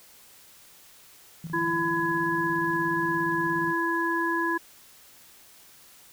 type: tone with tremolo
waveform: sine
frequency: 164.81 Hz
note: E3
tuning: in tune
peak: -32 dBFS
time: 1.44-3.73 s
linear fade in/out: 2 ms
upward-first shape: square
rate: 17 Hz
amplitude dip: 65%
type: harmonic tone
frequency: 335.2 Hz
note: E4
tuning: 29 cents sharp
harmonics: 1 / 3 / 5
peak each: -28 / -28 / -28 dBFS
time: 1.53-4.58 s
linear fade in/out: 10 ms
effects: white hiss -53 dBFS RMS until 6.12 s